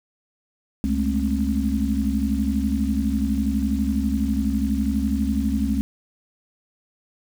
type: tone cluster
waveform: sine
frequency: 69 / 207.8 / 219.9 / 268.6 Hz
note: C#2 / G#3 / A3 / C4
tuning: -7 / +1 / -1 / +46 cents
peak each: -25 dBFS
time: 0.84-5.81 s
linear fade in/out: 0 ms
effects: 7-bit